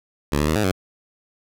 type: tone with pitch steps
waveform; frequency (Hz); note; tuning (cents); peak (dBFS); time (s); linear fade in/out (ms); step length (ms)
10% pulse; 72.3 / 74.9 / 79 / 106.1 / 94; D2 / D2 / D#2 / G#2 / F#2; -27 / +35 / +27 / +38 / +28; -10; 0.32-0.715; 5; 79
effects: none